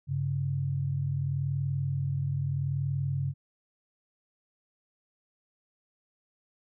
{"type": "tone pair together", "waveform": "sine", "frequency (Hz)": [98, 138.77], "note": ["G2", "C#3"], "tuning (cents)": [0, 2], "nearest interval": "tritone", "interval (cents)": 602, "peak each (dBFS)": [-33, -28], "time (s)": [0.07, 3.34], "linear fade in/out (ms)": 50, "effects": []}